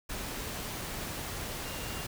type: tone in noise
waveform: sine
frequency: 2794 Hz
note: F7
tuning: in tune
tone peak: -48 dBFS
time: 1.65-2.05 s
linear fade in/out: 10 ms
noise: pink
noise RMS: -38 dBFS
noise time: 0.09-2.07 s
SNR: -13 dB
effects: none